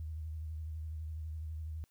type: tone with vibrato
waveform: sine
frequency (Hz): 78.6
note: D#2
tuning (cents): +18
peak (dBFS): -38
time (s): 0-1.84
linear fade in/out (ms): 0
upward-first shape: sine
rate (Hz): 12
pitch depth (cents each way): 50
effects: white hiss -75 dBFS RMS until 1.9 s